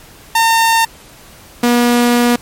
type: tone pair in turn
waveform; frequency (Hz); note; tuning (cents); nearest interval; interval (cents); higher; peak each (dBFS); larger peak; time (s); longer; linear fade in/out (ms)
sawtooth; 909 / 240.8; A#5 / B3; -44 / -44; octave + major seventh; 2300; first; -5; neither; 0.35-0.85 / 1.63-2.36; second; 5
effects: pink hiss -40 dBFS RMS until 2.41 s + MP3 64 kbps